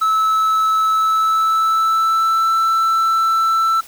triangle tone with pitch glide, 1303 to 1330.4 Hz, E6 to E6, -20 to +16 cents, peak -11 dBFS, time 0.01-3.81 s, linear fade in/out 10 ms, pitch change +36 cents, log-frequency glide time 0.9-2.53 s, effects white hiss -41 dBFS RMS until 3.87 s

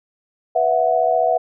sine chord, B suspended fourth, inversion none, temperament equal with one note detuned, 493.9 / 659.3 / 734 Hz, B4 / E5 / F#5, 0 / 0 / -14 cents, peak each -22 / -17 / -18 dBFS, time 0.55-1.38 s, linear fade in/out 10 ms, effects none

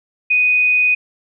sine tone, 2489 Hz, D#7, in tune, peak -11 dBFS, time 0.3-0.95 s, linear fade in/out 10 ms, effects none

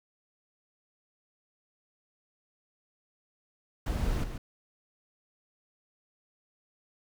brown noise with echo, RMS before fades -30 dBFS, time 3.86-4.24 s, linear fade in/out 5 ms, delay 140 ms, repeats 1, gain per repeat -7 dB, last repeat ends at 4.38 s, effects none

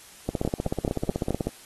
two click trains, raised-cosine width 2 ms, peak -12 / -11 dBFS, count 20 / 5, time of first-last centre 0.29-1.47 / 0.45-1.307 s, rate 16.1 / 4.67 Hz, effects white hiss -49 dBFS RMS until 1.65 s + AAC 32 kbps

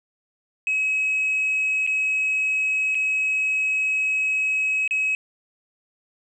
sine tone with dropouts, 2557 Hz, D#7, 47 cents sharp, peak -18 dBFS, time 0.67-5.15 s, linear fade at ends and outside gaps 1 ms, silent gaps 1.866-1.874 / 2.947-2.952 / 4.877-4.909 s, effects tanh soft clip ceiling -17 dBFS + 10-bit

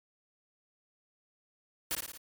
white noise with echo, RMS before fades -32 dBFS, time 1.91-1.95 s, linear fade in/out 0 ms, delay 56 ms, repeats 4, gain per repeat -4 dB, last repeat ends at 2.174 s, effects MP3 96 kbps

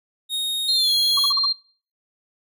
45% pulse tone with pitch glide, 3729 to 3322 Hz, A#7 to G#7, 0 to 0 cents, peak -21 dBFS, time 0.29-1.33 s, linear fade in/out 50 ms, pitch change -200 cents, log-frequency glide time 0.73-0.91 s
sine tone, 4186 Hz, C8, in tune, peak -17 dBFS, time 0.68-1.53 s, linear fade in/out 10 ms
triangle tone bursts, 1126 Hz, C#6, 27 cents sharp, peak -21 dBFS, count 5, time 1.17-1.457 s, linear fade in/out 5 ms, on 23 ms, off 43 ms
effects noise-tail reverb RT60 0.4 s tail -20 dB re dry

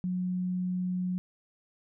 sine tone, 181.9 Hz, F#3, 29 cents flat, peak -28 dBFS, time 0.04-1.18 s, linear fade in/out 0 ms, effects none

